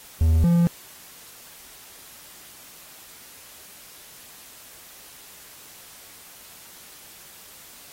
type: tone pair in turn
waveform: triangle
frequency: 80.5 / 171.22 Hz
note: E2 / F3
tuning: -41 / -34 cents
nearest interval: octave + minor second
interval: 1307 cents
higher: second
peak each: -13 dBFS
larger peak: neither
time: 0.21-0.44 / 0.44-0.67 s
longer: neither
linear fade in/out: 0 ms
effects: white hiss -46 dBFS RMS until 7.92 s + AAC 48 kbps